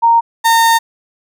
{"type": "tone pair in turn", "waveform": ["sine", "35% pulse"], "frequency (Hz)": [927, 914.2], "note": ["A#5", "A#5"], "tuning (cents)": [-10, -34], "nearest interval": "unison", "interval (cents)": 24, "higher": "first", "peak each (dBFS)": -6, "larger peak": "neither", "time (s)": [[0.02, 0.21], [0.44, 0.79]], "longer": "second", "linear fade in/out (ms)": 20, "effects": []}